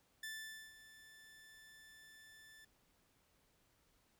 sawtooth tone with ADSR envelope, 1760 Hz, A6, in tune, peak -40 dBFS, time 0.23-2.65 s, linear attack 4 ms, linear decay 490 ms, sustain -15 dB, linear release 6 ms, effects pink hiss -75 dBFS RMS until 4.19 s

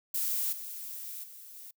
violet noise with level steps, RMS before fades -31 / -41 / -49 / -47 dBFS, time 0.14-1.71 s, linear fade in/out 5 ms, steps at 0.52 / 1.23 / 1.54 s, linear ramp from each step 10 ms, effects noise-tail reverb RT60 0.1 s tail -25 dB re dry

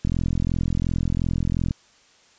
click train, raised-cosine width 5 ms, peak -11 dBFS, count 72, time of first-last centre 0.05-1.709 s, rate 42.8 Hz, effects white hiss -56 dBFS RMS until 2.38 s + resampled to 16000 Hz

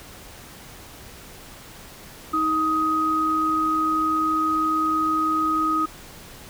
sine tone pair together, 314.9 / 1255 Hz, D#4 / D#6, +21 / +15 cents, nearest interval 2 octaves, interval 2394 cents, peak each -25 / -20 dBFS, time 2.33-5.86 s, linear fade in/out 10 ms, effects pink hiss -43 dBFS RMS until 6.49 s

